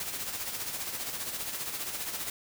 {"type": "noise with tremolo", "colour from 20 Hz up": "white", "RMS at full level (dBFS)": -34, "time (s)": [0, 2.3], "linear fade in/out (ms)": 2, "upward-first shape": "sine", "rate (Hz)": 15, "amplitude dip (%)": 50, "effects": []}